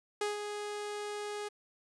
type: tone with ADSR envelope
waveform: sawtooth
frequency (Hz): 415.3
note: G#4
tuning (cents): 0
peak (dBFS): -26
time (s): 0.21-1.49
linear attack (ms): 4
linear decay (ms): 150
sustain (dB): -7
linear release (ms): 15
effects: resampled to 24000 Hz + 10-bit